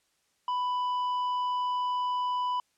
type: tone with tanh clipping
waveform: triangle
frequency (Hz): 993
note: B5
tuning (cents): +9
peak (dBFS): -28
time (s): 0.48-2.6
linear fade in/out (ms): 2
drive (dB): 10
effects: white hiss -72 dBFS RMS until 2.77 s + low-pass 9000 Hz 12 dB/octave